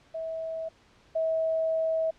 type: tone pair in turn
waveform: sine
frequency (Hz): 648 / 645.1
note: E5 / E5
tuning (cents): -30 / -38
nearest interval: unison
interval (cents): 8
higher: first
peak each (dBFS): -31 / -24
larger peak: second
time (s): 0.14-0.69 / 1.15-2.11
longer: second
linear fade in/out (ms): 10
effects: pink hiss -60 dBFS RMS until 2.18 s + low-pass 5000 Hz 12 dB/octave